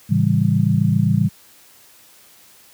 sine chord, A dominant seventh, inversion none, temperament just, 110 / 137.5 / 165 / 198 Hz, A2 / C#3 / E3 / G3, 0 / -14 / +2 / +18 cents, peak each -19 dBFS, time 0.09-1.29 s, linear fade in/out 20 ms, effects white hiss -49 dBFS RMS until 2.73 s + high-pass 60 Hz 12 dB/octave

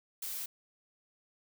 blue noise, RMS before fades -39 dBFS, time 0.22-0.46 s, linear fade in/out 5 ms, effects none

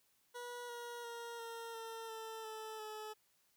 20% pulse tone with pitch steps, 485.5 / 477.2 / 469 / 460.9 / 453 / 445.2 / 437.6 / 430 Hz, B4 / A#4 / A#4 / A#4 / A#4 / A4 / A4 / A4, -30 / +41 / +11 / -20 / -50 / +20 / -9 / -40 cents, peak -40 dBFS, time 0.34-3.14 s, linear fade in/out 20 ms, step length 350 ms, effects white hiss -75 dBFS RMS until 3.56 s

